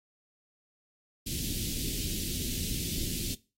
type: band-stop noise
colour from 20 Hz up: pink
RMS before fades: -34 dBFS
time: 1.26-3.35 s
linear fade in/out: 10 ms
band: 330 to 3000 Hz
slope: 24 dB/octave
effects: noise-tail reverb RT60 0.3 s tail -20 dB re dry + AAC 48 kbps